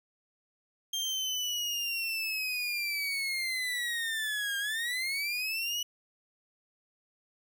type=linear two-way sweep; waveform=30% pulse; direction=down then up; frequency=3196 to 1600 to 2955 Hz; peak=-28 dBFS; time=0.93-5.83 s; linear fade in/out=5 ms; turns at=4.58 s; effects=none